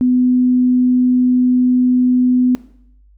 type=tone; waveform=sine; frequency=250.7 Hz; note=B3; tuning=26 cents sharp; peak=-10 dBFS; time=0.01-2.55 s; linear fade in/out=0 ms; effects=noise-tail reverb RT60 0.7 s tail -18 dB re dry + added 50 Hz sine -45 dBFS peak until 3.17 s